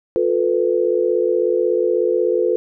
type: tone cluster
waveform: sine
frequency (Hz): 355.6 / 441.2 / 497.6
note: F4 / A4 / B4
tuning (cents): +31 / +5 / +13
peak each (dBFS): -19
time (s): 0.16-2.56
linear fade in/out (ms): 0
effects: none